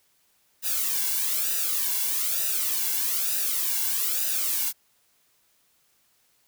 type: noise with flanger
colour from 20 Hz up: blue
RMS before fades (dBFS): -26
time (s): 0.62-4.73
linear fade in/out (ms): 50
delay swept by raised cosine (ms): 0.91 to 1.63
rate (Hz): 1.1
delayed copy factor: -0.75
effects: white hiss -66 dBFS RMS until 6.47 s